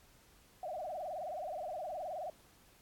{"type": "tone with vibrato", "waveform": "sine", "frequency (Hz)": 670, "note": "E5", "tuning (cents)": 28, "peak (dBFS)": -38, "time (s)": [0.63, 2.3], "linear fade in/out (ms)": 2, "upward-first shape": "sine", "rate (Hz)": 19, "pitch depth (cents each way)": 210, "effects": ["pink hiss -64 dBFS RMS until 2.81 s", "AAC 64 kbps"]}